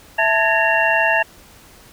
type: tone cluster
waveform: sine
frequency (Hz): 660 / 883 / 1676 / 1818 / 2749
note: E5 / A5 / G#6 / A#6 / F7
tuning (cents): +2 / +6 / +15 / -44 / -28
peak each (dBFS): -20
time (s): 0.18-1.23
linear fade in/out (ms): 10
effects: pink hiss -46 dBFS RMS until 1.92 s